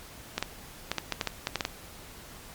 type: clicks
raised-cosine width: 0.2 ms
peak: -10 dBFS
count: 11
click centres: 0.38 / 0.426 / 0.916 / 0.983 / 1.123 / 1.212 / 1.273 / 1.471 / 1.557 / 1.608 / 1.651 s
effects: pink hiss -47 dBFS RMS until 2.54 s + MP3 96 kbps